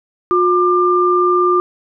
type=tone pair together; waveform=sine; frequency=358.8 / 1194 Hz; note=F4 / D6; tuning=+47 / +28 cents; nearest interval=octave + major sixth; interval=2081 cents; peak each=-13 dBFS; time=0.31-1.6 s; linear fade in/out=0 ms; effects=none